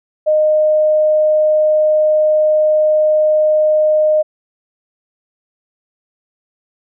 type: tone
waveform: sine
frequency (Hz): 615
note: D#5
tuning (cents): -20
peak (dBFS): -9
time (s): 0.26-4.23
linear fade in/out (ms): 20
effects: none